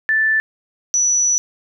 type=tone pair in turn; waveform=sine; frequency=1760 / 5920 Hz; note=A6 / F#8; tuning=0 / 0 cents; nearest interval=octave + major sixth; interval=2100 cents; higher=second; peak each=-13 dBFS; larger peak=neither; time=0.09-0.4 / 0.94-1.38 s; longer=second; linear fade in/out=0 ms; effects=none